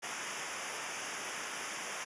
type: noise with comb filter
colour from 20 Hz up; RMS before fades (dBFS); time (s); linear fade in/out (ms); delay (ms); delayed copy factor
pink; -40; 0.02-2.05; 20; 0.24; -0.9
effects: high-pass 150 Hz 12 dB/octave + resampled to 22050 Hz